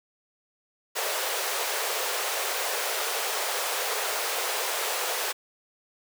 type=high-pass noise; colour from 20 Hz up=pink; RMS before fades=-29 dBFS; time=0.95-5.33 s; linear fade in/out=20 ms; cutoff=420 Hz; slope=48 dB/octave; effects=none